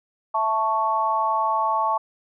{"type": "chord", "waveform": "sine", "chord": "A major", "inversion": "second", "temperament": "equal", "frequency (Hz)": [659.3, 880, 1108.7], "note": ["E5", "A5", "C#6"], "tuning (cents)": [0, 0, 0], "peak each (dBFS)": [-28, -22, -23], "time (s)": [0.34, 1.98], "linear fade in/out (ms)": 10, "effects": []}